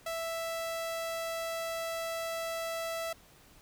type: tone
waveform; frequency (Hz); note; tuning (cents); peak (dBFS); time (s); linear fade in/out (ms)
sawtooth; 660; E5; +2; -30; 0.06-3.13; 5
effects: pink hiss -59 dBFS RMS until 3.61 s